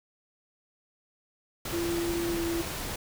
pink noise, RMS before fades -35 dBFS, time 1.65-2.96 s, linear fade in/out 5 ms
sine tone with pitch glide, 340.6 to 336.5 Hz, F4 to E4, -43 to +36 cents, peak -28 dBFS, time 1.72-2.63 s, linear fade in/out 20 ms, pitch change -21 cents, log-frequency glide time 2.31-2.38 s
effects none

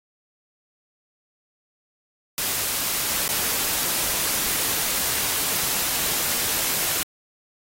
white noise with dropouts, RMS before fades -24 dBFS, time 2.38-7.03 s, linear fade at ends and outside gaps 0 ms, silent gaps 3.279-3.29 s, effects AAC 48 kbps

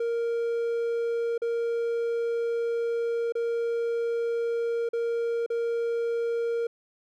triangle tone with dropouts, 466.2 Hz, A#4, in tune, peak -23 dBFS, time 0-6.67 s, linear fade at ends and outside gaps 5 ms, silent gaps 1.379-1.418 / 3.323-3.352 / 4.89-4.932 / 5.463-5.501 s, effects none

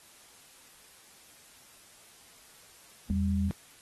sine tone pair together, 82.6 / 196.46 Hz, E2 / G3, +4 / +4 cents, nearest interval octave + minor third, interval 1500 cents, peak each -28 dBFS, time 3.1-3.51 s, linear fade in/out 0 ms, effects white hiss -56 dBFS RMS until 3.81 s + AAC 32 kbps

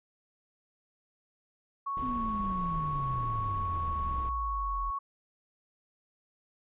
sine tone, 1108.7 Hz, C#6, in tune, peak -31 dBFS, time 1.86-4.99 s, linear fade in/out 10 ms
brown noise, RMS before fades -40 dBFS, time 1.97-4.29 s, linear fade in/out 2 ms
sine exponential sweep, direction down, 260 to 40.87 Hz, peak -34 dBFS, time 2.02-4.91 s, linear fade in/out 10 ms
effects resampled to 8000 Hz

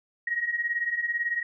sine beating tone pair, 1877 / 1895 Hz, A#6 / A#6, +11 / +28 cents, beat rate 18 Hz, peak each -31 / -27 dBFS, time 0.27-1.43 s, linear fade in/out 5 ms, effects none

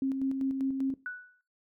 sine tone with tremolo, 268.1 Hz, C4, 42 cents sharp, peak -26 dBFS, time 0.02-0.94 s, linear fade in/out 2 ms, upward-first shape square, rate 5.1 Hz, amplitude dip 40%
sine tone with exponential decay, 1480 Hz, F#6, in tune, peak -31 dBFS, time 1.06-1.41 s, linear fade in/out 1 ms, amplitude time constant 75 ms
effects noise-tail reverb RT60 0.3 s tail -18 dB re dry

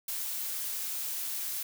blue noise, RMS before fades -35 dBFS, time 0.08-1.63 s, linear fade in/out 5 ms, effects none

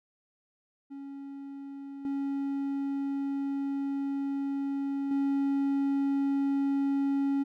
triangle tone with level steps, 277.2 Hz, C#4, in tune, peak -37 / -27 / -23 dBFS, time 0.9-7.44 s, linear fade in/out 20 ms, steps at 2.05 / 5.11 s, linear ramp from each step 2 ms, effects none

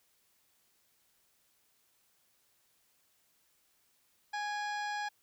harmonic tone with a mistuned harmonic, 830.6 Hz, G#5, in tune, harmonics 1 / 2 / 3 / 4 / 5 / 6 / 7 / 9, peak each -36 / -39 / -49 / -50 / -51 / -51 / -56 / -57 dBFS, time 4.33-5.09 s, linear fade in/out 10 ms, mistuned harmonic 3, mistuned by -46 cents, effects white hiss -72 dBFS RMS until 5.22 s

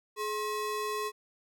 square ring-modulated tone, 745 Hz, F#5, 12 cents sharp, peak -29 dBFS, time 0.16-1.12 s, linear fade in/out 50 ms, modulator 322 Hz, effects none

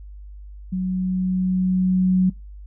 sine tone with level ramp, 185 Hz, F#3, in tune, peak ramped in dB -21 to -13 dBFS, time 0.72-2.3 s, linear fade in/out 10 ms, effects noise-tail reverb RT60 0.2 s tail -24 dB re dry + added 50 Hz sine -36 dBFS peak until 2.66 s

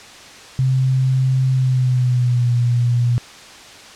sine tone with pitch glide, 130.81 to 120.65 Hz, C3 to B2, 0 to -40 cents, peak -13 dBFS, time 0.59-3.18 s, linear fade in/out 0 ms, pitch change -140 cents, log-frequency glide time 1.51-2.52 s, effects white hiss -39 dBFS RMS until 3.95 s + low-pass 6000 Hz 12 dB/octave

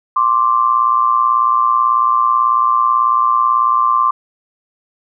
sine tone pair together, 1050 / 1168.2 Hz, C6 / D6, +6 / -10 cents, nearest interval major second, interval 184 cents, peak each -13 dBFS, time 0.16-4.11 s, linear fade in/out 5 ms, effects none

